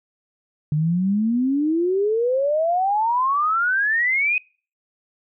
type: exponential sweep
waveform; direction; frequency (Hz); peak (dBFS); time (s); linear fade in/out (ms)
sine; up; 146.8 to 2533; -17; 0.72-4.38; 2
effects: noise-tail reverb RT60 0.4 s tail -26 dB re dry